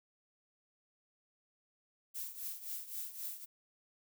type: noise with tremolo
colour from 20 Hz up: violet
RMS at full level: -40 dBFS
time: 2.14-3.46 s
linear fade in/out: 20 ms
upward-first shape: triangle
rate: 3.8 Hz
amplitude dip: 80%
effects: none